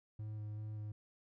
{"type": "tone with vibrato", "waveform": "triangle", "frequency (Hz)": 106.6, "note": "G#2", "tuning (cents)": 46, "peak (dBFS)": -39, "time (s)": [0.19, 0.92], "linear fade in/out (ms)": 5, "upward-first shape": "square", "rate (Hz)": 2.6, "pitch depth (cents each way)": 12, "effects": []}